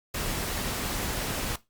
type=noise; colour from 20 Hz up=pink; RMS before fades=-31 dBFS; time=0.14-1.56 s; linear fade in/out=5 ms; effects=noise-tail reverb RT60 0.2 s tail -17 dB re dry + Opus 48 kbps